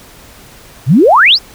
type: exponential sweep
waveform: sine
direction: up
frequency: 110 to 5588 Hz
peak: -3 dBFS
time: 0.86-1.39 s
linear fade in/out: 50 ms
effects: pink hiss -38 dBFS RMS until 1.54 s